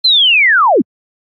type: linear sweep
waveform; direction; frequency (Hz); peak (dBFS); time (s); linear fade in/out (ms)
sine; down; 4186 to 187.3; -6; 0.04-0.82; 10
effects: AAC 64 kbps